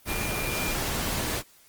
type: tone in noise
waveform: sine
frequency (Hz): 2400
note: D7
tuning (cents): +37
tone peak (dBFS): -33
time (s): 0.06-0.76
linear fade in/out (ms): 50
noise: pink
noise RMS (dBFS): -29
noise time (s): 0.05-1.43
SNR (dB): -7
effects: white hiss -57 dBFS RMS until 1.68 s + Opus 24 kbps